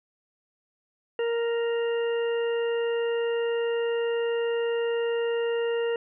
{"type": "harmonic tone", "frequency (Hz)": 466.2, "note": "A#4", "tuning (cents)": 0, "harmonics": [1, 2, 3, 4, 6], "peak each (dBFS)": [-24, -40, -41, -39, -40], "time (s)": [1.19, 5.96], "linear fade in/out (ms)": 2, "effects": []}